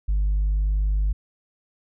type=tone with tanh clipping; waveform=triangle; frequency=50.4 Hz; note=G1; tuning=49 cents sharp; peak=-19 dBFS; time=0.08-1.13 s; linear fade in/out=10 ms; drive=6 dB; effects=none